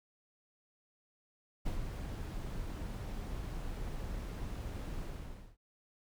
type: noise with ADSR envelope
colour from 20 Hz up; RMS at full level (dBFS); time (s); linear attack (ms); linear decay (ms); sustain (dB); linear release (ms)
brown; -35; 1.65-5.57; 15; 100; -5; 540
effects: none